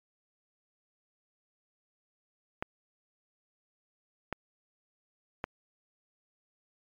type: clicks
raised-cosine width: 0.5 ms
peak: -17 dBFS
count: 3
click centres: 2.625 / 4.327 / 5.441 s
effects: MP3 96 kbps